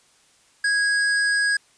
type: tone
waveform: square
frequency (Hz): 1651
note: G#6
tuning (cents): -11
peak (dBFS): -19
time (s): 0.64-1.57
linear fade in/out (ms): 5
effects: white hiss -58 dBFS RMS until 1.77 s + resampled to 22050 Hz